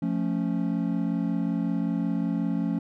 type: chord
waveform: triangle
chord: F augmented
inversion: none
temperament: equal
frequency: 174.61 / 220 / 277.2 Hz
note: F3 / A3 / C#4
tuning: 0 / 0 / 0 cents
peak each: -26 / -27 / -27 dBFS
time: 0.02-2.79 s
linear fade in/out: 5 ms
effects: none